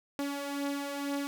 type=beating tone pair; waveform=sawtooth; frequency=280.8 / 282.9 Hz; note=C#4 / C#4; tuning=+22 / +35 cents; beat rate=2.1 Hz; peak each=-35 / -30 dBFS; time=0.19-1.27 s; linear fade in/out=0 ms; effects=none